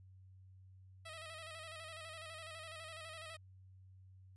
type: tone with vibrato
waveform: 10% pulse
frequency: 640 Hz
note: D#5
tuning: 49 cents sharp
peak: -40 dBFS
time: 1.05-3.37 s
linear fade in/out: 10 ms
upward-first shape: square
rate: 12 Hz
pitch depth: 47 cents each way
effects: added 94 Hz sine -57 dBFS peak until 4.36 s + resampled to 24000 Hz